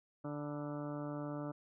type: harmonic tone with a mistuned harmonic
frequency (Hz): 146.9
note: D3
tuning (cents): +1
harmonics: 1 / 2 / 3 / 4 / 5 / 6 / 7 / 8 / 9 / 10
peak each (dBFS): -44 / -42 / -52 / -46 / -56 / -55 / -57 / -54 / -54 / -62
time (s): 0.24-1.52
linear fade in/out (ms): 10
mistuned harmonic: 7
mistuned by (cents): -73
effects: none